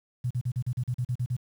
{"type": "tone bursts", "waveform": "sine", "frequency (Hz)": 123.47, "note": "B2", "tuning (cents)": 0, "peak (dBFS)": -25, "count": 11, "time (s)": [0.24, 1.367], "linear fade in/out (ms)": 10, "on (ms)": 67, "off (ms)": 39, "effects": ["9-bit"]}